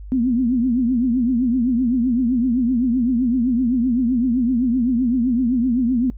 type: tone with vibrato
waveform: sine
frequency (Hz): 245.7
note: B3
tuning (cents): -9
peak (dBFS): -15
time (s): 0.12-6.1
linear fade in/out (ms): 0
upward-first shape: triangle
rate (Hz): 7.8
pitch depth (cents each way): 160
effects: noise-tail reverb RT60 0.1 s tail -21 dB re dry + added 50 Hz sine -32 dBFS peak until 6.17 s